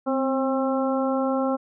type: harmonic tone with a mistuned harmonic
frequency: 267.5 Hz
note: C4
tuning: 38 cents sharp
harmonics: 1 / 2 / 3 / 4 / 5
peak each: -24 / -25 / -30 / -33 / -33 dBFS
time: 0.06-1.57 s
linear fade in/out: 20 ms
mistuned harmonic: 1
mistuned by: -37 cents
effects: none